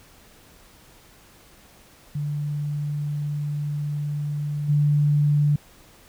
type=tone with level steps; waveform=sine; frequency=146.9 Hz; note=D3; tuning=1 cent sharp; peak=-24 / -16 dBFS; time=2.15-5.56 s; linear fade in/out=5 ms; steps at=4.68 s; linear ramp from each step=20 ms; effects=pink hiss -52 dBFS RMS until 6.08 s